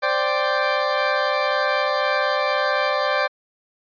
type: chord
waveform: 20% pulse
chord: C suspended second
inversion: none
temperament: equal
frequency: 523.3 / 587.3 / 784 Hz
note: C5 / D5 / G5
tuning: 0 / 0 / 0 cents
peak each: -19 / -16 / -21 dBFS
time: 0.02-3.28 s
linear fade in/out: 20 ms
effects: resampled to 11025 Hz